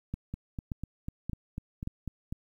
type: two click trains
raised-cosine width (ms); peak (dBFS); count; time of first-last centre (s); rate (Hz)
5; -21 / -23; 4 / 9; 0.14-1.874 / 0.34-2.325; 1.73 / 4.03
effects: 10-bit